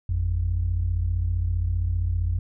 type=tone pair together; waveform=sine; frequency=52.06 / 87.31 Hz; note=G#1 / F2; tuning=+5 / 0 cents; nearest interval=major sixth; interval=895 cents; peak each=-25 / -22 dBFS; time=0.09-2.39 s; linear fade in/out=5 ms; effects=tanh soft clip ceiling -15 dBFS